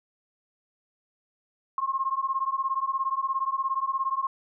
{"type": "beating tone pair", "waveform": "sine", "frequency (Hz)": [1064, 1081], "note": ["C6", "C#6"], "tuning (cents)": [29, -44], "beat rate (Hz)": 17, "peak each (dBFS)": -28, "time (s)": [1.78, 4.27], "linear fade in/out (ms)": 2, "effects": []}